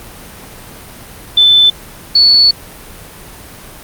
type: tone pair in turn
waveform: sine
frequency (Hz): 3520 / 4435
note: A7 / C#8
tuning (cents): 0 / 0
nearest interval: major third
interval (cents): 400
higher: second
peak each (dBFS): -4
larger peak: neither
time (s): 1.37-1.7 / 2.15-2.51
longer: second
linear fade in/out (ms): 5
effects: pink hiss -33 dBFS RMS until 3.83 s + Opus 32 kbps